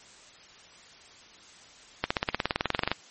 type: accelerating click train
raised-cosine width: 0.3 ms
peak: -8 dBFS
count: 18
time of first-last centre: 2.04-2.916 s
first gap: 65 ms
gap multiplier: 0.97
effects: white hiss -52 dBFS RMS until 3.1 s + MP3 32 kbps